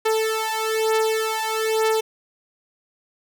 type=beating tone pair; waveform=sawtooth; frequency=440 / 441.1 Hz; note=A4 / A4; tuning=0 / +4 cents; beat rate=1.1 Hz; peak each=-19 dBFS; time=0.05-2.01 s; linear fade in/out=10 ms; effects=none